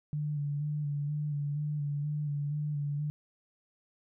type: tone with vibrato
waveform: sine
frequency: 146.83 Hz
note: D3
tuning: in tune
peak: -30 dBFS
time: 0.13-3.1 s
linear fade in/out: 0 ms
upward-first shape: square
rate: 2.1 Hz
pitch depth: 28 cents each way
effects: none